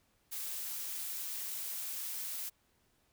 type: noise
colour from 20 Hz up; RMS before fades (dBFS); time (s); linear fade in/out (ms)
blue; -40; 0.31-2.5; 20
effects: pink hiss -73 dBFS RMS until 3.12 s